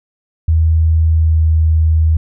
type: tone with pitch glide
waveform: sine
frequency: 80.4 to 79.66 Hz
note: E2 to D#2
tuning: -43 to +41 cents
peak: -8 dBFS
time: 0.48-2.17 s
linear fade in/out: 5 ms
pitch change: -16 cents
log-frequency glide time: 1.1-1.41 s
effects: none